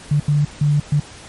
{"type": "tone bursts at uneven times", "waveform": "sine", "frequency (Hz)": 146.83, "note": "D3", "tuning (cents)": 0, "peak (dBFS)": -12, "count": 4, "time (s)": [[0.11, 0.2], [0.28, 0.45], [0.61, 0.8], [0.92, 1]], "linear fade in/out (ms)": 5, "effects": ["pink hiss -39 dBFS RMS until 1.28 s", "MP3 48 kbps"]}